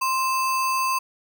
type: tone with sample-and-hold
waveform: sine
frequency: 1046.5 Hz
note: C6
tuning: in tune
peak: -20 dBFS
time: 0.01-0.99 s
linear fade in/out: 10 ms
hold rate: 3675 Hz
effects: none